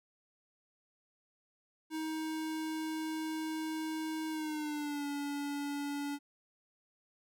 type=tone with pitch glide; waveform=square; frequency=315.6 to 286.1 Hz; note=D#4 to D4; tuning=+25 to -45 cents; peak=-36 dBFS; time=1.9-6.19 s; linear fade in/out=50 ms; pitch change=-170 cents; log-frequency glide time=4.3-5.06 s; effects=none